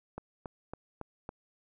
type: click train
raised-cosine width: 1 ms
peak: -25 dBFS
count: 5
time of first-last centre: 0.18-1.291 s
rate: 3.6 Hz
effects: none